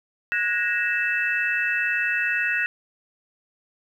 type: tone cluster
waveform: sine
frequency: 1462 / 1653 / 1875 / 2637 Hz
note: F#6 / G#6 / A#6 / E7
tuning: -21 / -9 / +10 / 0 cents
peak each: -27 / -29 / -25 / -26 dBFS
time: 0.32-2.66 s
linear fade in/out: 0 ms
effects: 9-bit